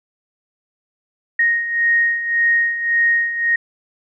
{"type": "beating tone pair", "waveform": "sine", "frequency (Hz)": [1864.7, 1866.5], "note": ["A#6", "A#6"], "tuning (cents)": [0, 2], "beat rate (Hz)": 1.8, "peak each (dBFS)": [-21, -15], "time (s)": [1.39, 3.56], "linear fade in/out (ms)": 5, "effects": []}